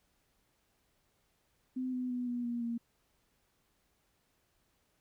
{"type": "tone with pitch steps", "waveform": "sine", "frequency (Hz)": [256.4, 251.7, 247.1, 242.6, 238.1, 233.8], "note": ["C4", "B3", "B3", "B3", "A#3", "A#3"], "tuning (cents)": [-35, 33, 1, -31, 37, 5], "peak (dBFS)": -33, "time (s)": [1.76, 2.78], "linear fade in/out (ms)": 10, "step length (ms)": 170, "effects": ["pink hiss -75 dBFS RMS until 5 s"]}